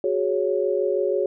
sine chord, F# suspended second, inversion none, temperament just, 370 / 416.2 / 555 Hz, F#4 / G#4 / C#5, 0 / +4 / +2 cents, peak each -24 dBFS, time 0.04-1.26 s, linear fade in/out 2 ms, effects none

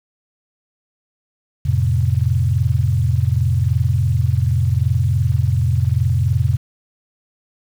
sine chord, F major, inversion none, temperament equal, 87.31 / 110 / 130.81 Hz, F2 / A2 / C3, 0 / 0 / 0 cents, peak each -18 dBFS, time 1.65-6.57 s, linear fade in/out 10 ms, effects 7-bit

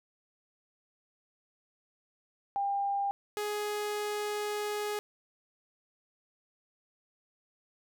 sine / sawtooth tone pair in turn, 799 / 417.4 Hz, G5 / G#4, +33 / +9 cents, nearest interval major seventh, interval 1124 cents, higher first, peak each -28 dBFS, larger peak neither, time 2.56-3.11 / 3.37-4.99 s, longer second, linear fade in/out 0 ms, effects none

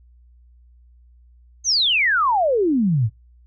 sine exponential sweep, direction down, 6520 to 99 Hz, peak -15 dBFS, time 1.64-3.1 s, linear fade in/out 50 ms, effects noise-tail reverb RT60 0.2 s tail -24 dB re dry + added 60 Hz sine -48 dBFS peak until 3.46 s

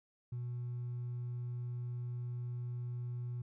triangle tone with hard clipping, 121.8 Hz, B2, 24 cents flat, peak -37 dBFS, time 0.32-3.42 s, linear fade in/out 5 ms, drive 2 dB, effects none

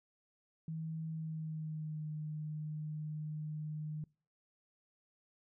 sine tone with pitch glide, 160.2 to 153.05 Hz, E3 to D#3, -49 to -28 cents, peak -38 dBFS, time 0.68-4.04 s, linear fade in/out 2 ms, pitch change -79 cents, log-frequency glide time 1.08-2.1 s, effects noise-tail reverb RT60 0.4 s tail -25 dB re dry

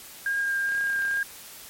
sine tone with vibrato, 1612 Hz, G6, 48 cents sharp, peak -23 dBFS, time 0.26-1.23 s, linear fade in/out 2 ms, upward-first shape triangle, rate 2.3 Hz, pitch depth 12 cents each way
click train, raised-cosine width 0.3 ms, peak -27 dBFS, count 17, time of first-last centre 0.69-1.172 s, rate 33.2 Hz
effects white hiss -44 dBFS RMS until 1.69 s + MP3 64 kbps

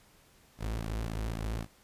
sawtooth tone with flanger, 55 Hz, A1, in tune, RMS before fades -35 dBFS, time 0.58-1.67 s, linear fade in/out 50 ms, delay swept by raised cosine 2 to 7.3 ms, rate 3.8 Hz, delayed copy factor -0.9, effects pink hiss -62 dBFS RMS until 1.83 s + resampled to 32000 Hz

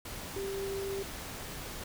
sine tone in noise, 392 Hz, G4, in tune, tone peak -34 dBFS, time 0.36-1.03 s, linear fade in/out 5 ms, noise pink, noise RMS -42 dBFS, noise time 0.05-1.84 s, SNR +5 dB, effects none

